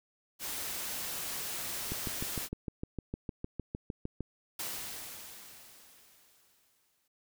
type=noise; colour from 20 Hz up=white; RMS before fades=-38 dBFS; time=0.39-2.49 s; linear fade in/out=50 ms
type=click train; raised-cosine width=3 ms; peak=-23 dBFS; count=16; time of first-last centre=1.92-4.207 s; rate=6.56 Hz
type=noise with exponential decay; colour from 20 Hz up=white; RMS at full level=-37 dBFS; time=4.59-7.08 s; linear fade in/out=5 ms; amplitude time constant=540 ms
effects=none